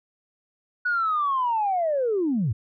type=linear sweep; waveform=sine; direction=down; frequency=1480 to 92.5 Hz; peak=-20 dBFS; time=0.85-2.53 s; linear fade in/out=10 ms; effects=tanh soft clip ceiling -16 dBFS